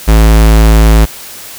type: tone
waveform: square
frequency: 54.5 Hz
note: A1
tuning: 16 cents flat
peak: -3 dBFS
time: 0.07-1.06 s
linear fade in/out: 20 ms
effects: white hiss -28 dBFS RMS until 1.58 s